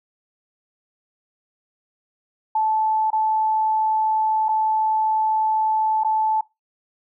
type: tone with dropouts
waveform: sine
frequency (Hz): 872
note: A5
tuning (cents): -16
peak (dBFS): -17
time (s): 2.55-6.41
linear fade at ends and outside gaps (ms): 5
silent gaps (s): 3.104-3.129 / 4.485-4.489 / 6.036-6.046
effects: noise-tail reverb RT60 0.2 s tail -20 dB re dry

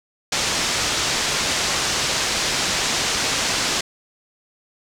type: low-pass noise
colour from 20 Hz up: white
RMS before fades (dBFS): -22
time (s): 0.32-3.81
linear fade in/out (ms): 5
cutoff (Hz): 6900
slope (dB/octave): 24
effects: none

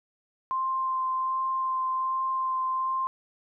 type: tone with vibrato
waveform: sine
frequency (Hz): 1046.5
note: C6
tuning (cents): 0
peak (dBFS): -25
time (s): 0.51-3.07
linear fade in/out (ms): 0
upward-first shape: sine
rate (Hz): 1.3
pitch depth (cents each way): 9
effects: none

